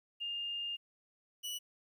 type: tone pair in turn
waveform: sine / sawtooth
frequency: 2816 / 2947 Hz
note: F7 / F#7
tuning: +14 / -8 cents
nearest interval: minor second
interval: 78 cents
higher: second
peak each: -36 / -35 dBFS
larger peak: second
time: 0.2-0.77 / 1.43-1.59 s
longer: first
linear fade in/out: 20 ms
effects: 12-bit